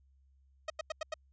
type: tone bursts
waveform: sawtooth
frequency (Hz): 629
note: D#5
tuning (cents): +19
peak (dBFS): -30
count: 5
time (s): 0.68-1.141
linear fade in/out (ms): 5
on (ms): 21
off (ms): 89
effects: added 67 Hz sine -63 dBFS peak until 1.32 s + resampled to 16000 Hz